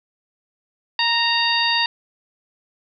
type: harmonic tone with a mistuned harmonic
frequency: 927 Hz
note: A#5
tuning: 10 cents flat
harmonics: 1 / 2 / 3 / 4 / 5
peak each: -23 / -23 / -23 / -23 / -23 dBFS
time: 0.99-1.86 s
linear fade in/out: 2 ms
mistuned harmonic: 1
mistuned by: +21 cents
effects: none